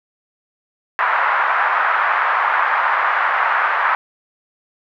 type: band-pass noise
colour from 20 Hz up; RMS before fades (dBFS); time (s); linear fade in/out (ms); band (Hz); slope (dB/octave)
pink; -17; 0.99-3.95; 0; 920 to 1700; 24
effects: none